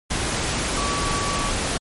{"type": "tone in noise", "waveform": "sine", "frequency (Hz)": 1141, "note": "C#6", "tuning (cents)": 50, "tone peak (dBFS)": -27, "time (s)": [0.77, 1.51], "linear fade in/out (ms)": 10, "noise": "pink", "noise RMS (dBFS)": -24, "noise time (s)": [0.1, 1.78], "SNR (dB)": -6, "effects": ["MP3 48 kbps"]}